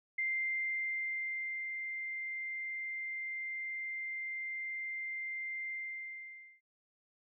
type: tone with ADSR envelope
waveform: sine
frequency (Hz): 2093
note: C7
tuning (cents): 0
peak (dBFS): -31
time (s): 0.18-6.61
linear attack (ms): 7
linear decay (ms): 1500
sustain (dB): -6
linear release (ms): 890
effects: none